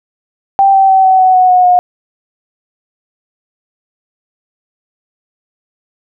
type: tone with pitch steps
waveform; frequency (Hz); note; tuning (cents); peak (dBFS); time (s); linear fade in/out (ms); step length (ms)
sine; 784 / 774.5 / 765.2 / 756 / 746.9 / 737.9 / 729 / 720.2; G5 / G5 / G5 / F#5 / F#5 / F#5 / F#5 / F#5; 0 / -21 / -42 / +37 / +16 / -5 / -26 / -47; -4; 0.59-1.79; 0; 150
effects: none